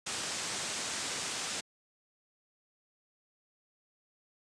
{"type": "low-pass noise", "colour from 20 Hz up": "white", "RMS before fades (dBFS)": -37, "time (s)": [0.06, 1.61], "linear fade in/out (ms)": 10, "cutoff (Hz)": 8700, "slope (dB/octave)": 48, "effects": ["high-pass 100 Hz 12 dB/octave"]}